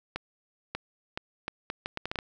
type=accelerating click train; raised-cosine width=0.3 ms; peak=-16 dBFS; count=11; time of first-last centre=0.16-2.188 s; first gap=590 ms; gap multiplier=0.72; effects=none